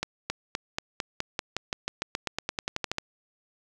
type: accelerating click train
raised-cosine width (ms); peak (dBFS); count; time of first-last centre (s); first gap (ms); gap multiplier
0.2; -11; 21; 0.03-2.984; 270; 0.93
effects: none